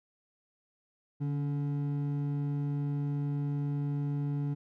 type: tone pair together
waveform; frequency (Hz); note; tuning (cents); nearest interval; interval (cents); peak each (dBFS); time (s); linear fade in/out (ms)
triangle; 144.9 / 283; D3 / C#4; -23 / +36; octave; 1159; -28 / -36; 1.2-4.55; 20
effects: none